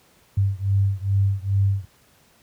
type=beating tone pair; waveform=sine; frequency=97.5 / 99.9 Hz; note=G2 / G2; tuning=-9 / +33 cents; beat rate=2.4 Hz; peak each=-20 / -21 dBFS; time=0.37-1.85 s; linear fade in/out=5 ms; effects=pink hiss -57 dBFS RMS until 2.42 s + high-pass 60 Hz 12 dB/octave